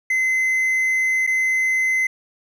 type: tone with dropouts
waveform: triangle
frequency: 2052 Hz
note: C7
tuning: 34 cents flat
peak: -15 dBFS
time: 0.1-2.07 s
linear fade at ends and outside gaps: 5 ms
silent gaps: 1.267-1.273 s
effects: none